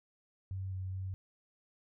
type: tone with pitch steps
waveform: sine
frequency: 95.2 / 93.7 / 94.6 Hz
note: F#2 / F#2 / F#2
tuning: +50 / +22 / +39 cents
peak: -36 dBFS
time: 0.51-1.14 s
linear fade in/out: 0 ms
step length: 210 ms
effects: none